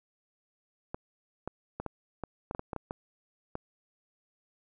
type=clicks; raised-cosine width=1 ms; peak=-21 dBFS; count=12; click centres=0.945 / 1.476 / 1.8 / 1.863 / 2.237 / 2.511 / 2.549 / 2.594 / 2.732 / 2.763 / 2.909 / 3.554 s; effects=none